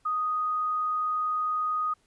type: tone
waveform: sine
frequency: 1244.5 Hz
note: D#6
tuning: in tune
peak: -25 dBFS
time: 0.05-1.94 s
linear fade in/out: 10 ms
effects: pink hiss -68 dBFS RMS until 2.06 s + resampled to 24000 Hz